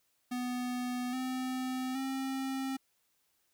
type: tone with pitch steps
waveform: square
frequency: 247.9 / 257.1 / 266.6 Hz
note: B3 / C4 / C4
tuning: +7 / -30 / +33 cents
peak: -34 dBFS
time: 0.31-2.77 s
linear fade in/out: 10 ms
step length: 820 ms
effects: white hiss -75 dBFS RMS until 3.53 s